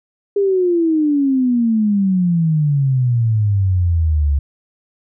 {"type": "exponential sweep", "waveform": "sine", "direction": "down", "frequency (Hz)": [407.9, 69.2], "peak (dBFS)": -12, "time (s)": [0.36, 4.39], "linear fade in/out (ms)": 5, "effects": []}